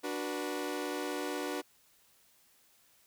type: chord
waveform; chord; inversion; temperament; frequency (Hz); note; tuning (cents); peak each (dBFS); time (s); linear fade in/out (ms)
sawtooth; B minor; first; equal with one note detuned; 293.7 / 370 / 485.7; D4 / F#4 / B4; 0 / 0 / -29; -34 / -35 / -36; 0.03-1.62; 20
effects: white hiss -66 dBFS RMS until 3.06 s